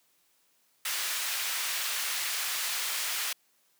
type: high-pass noise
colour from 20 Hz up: pink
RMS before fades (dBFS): -32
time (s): 0.85-3.33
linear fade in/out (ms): 5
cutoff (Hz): 1700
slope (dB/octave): 12
effects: white hiss -69 dBFS RMS until 3.79 s + high-pass 150 Hz 12 dB/octave